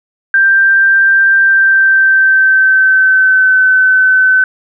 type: tone with pitch glide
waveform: sine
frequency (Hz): 1577 to 1520.6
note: G6 to F#6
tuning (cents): +10 to +47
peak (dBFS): -5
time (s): 0.34-4.44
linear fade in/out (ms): 2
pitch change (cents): -63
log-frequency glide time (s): 1.35-3.59
effects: none